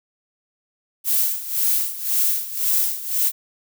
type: noise with tremolo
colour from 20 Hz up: violet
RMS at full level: -18 dBFS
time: 1.04-3.32 s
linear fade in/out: 50 ms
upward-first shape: sine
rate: 1.9 Hz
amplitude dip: 80%
effects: none